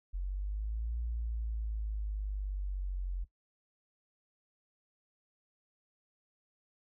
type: linear two-way sweep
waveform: sine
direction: up then down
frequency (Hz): 44.49 to 58.27 to 44.49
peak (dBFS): -33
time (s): 0.13-3.25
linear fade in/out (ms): 20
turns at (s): 0.98
effects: noise-tail reverb RT60 0.1 s tail -17 dB re dry